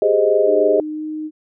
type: chord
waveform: sine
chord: Ab major seventh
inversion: third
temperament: equal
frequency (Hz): 392 / 415.3 / 523.3 / 622.3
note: G4 / Ab4 / C5 / Eb5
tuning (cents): 0 / 0 / 0 / 0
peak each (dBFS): -19 / -16 / -20 / -16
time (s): 0.02-0.8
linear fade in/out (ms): 2
type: tone with pitch glide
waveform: sine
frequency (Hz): 306.3 to 309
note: D#4 to D#4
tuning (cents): -27 to -12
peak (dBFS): -23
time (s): 0.45-1.31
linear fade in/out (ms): 50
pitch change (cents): +15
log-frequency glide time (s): 0.92-1.04
effects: none